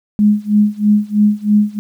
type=tone with tremolo; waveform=sine; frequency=208.9 Hz; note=G#3; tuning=10 cents sharp; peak=-6 dBFS; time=0.19-1.79 s; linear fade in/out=0 ms; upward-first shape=sine; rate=3.1 Hz; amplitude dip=95%; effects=8-bit